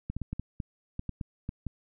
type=clicks; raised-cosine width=5 ms; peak=-21 dBFS; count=11; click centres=0.1 / 0.166 / 0.217 / 0.33 / 0.396 / 0.602 / 0.994 / 1.093 / 1.212 / 1.491 / 1.667 s; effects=none